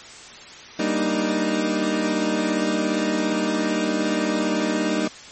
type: chord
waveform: 30% pulse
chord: Eb major seventh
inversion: first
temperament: equal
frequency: 196 / 233.1 / 293.7 / 311.1 Hz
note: G3 / Bb3 / D4 / Eb4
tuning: 0 / 0 / 0 / 0 cents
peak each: -24 / -24 / -26 / -21 dBFS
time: 0.79-5.08 s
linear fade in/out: 5 ms
effects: white hiss -41 dBFS RMS until 5.31 s + MP3 32 kbps